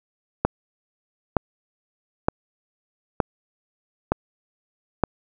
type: click train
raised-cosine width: 1 ms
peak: -3 dBFS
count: 6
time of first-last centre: 0.45-5.037 s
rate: 1.09 Hz
effects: none